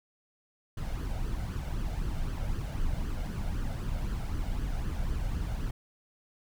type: noise with flanger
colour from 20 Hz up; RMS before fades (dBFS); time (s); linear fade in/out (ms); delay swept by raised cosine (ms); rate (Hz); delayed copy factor
brown; -32; 0.77-5.71; 5; 0.64 to 1.41; 3.9; +0.55
effects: none